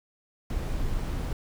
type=noise; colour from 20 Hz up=brown; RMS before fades=-29 dBFS; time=0.5-1.33 s; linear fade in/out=2 ms; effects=none